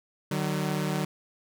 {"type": "tone pair together", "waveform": "sawtooth", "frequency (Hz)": [151.9, 188.91], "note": ["D#3", "F#3"], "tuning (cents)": [-41, 36], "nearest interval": "major third", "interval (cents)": 377, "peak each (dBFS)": [-25, -26], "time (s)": [0.31, 1.05], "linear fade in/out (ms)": 5, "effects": []}